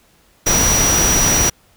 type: tone in noise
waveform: sine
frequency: 5820 Hz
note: F#8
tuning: 29 cents flat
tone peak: -14 dBFS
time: 0.46-1.5 s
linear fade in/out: 10 ms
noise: pink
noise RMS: -17 dBFS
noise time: 0.46-1.5 s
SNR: 0 dB
effects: pink hiss -54 dBFS RMS until 1.76 s